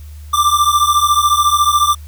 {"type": "beating tone pair", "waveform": "square", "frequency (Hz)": [1174.7, 1188.7], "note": ["D6", "D6"], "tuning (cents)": [0, 21], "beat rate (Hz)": 14, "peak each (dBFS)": -14, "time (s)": [0.33, 1.95], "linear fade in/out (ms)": 10, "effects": ["added 75 Hz sine -30 dBFS peak until 2.07 s", "white hiss -48 dBFS RMS until 2.07 s"]}